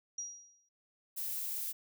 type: tone with exponential decay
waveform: sine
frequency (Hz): 5740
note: F8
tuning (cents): +47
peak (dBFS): -35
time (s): 0.18-0.69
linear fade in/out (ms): 5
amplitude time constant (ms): 110
type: noise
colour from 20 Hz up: violet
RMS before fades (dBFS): -38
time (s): 1.16-1.73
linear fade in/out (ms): 20
effects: none